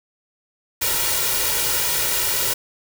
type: noise with comb filter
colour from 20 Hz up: white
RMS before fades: -21 dBFS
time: 0.81-2.54 s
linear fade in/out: 10 ms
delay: 2.1 ms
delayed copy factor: +0.7
effects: none